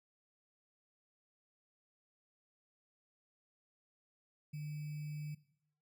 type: tone with sample-and-hold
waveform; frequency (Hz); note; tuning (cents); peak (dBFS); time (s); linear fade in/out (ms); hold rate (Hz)
sine; 150; D3; +37; -40; 4.53-5.35; 10; 2450
effects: noise-tail reverb RT60 0.7 s tail -18 dB re dry